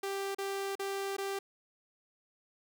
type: tone with dropouts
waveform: sawtooth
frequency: 393.1 Hz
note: G4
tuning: 5 cents sharp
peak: -30 dBFS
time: 0.03-1.39 s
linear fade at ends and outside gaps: 5 ms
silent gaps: 0.348-0.384 / 0.754-0.794 / 1.167-1.182 s
effects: none